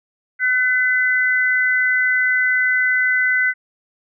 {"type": "tone pair together", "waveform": "sine", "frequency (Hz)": [1508.8, 2014], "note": ["F#6", "B6"], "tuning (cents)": [33, 33], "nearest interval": "perfect fourth", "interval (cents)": 500, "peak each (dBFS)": -17, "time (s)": [0.39, 3.54], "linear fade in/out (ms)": 50, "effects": []}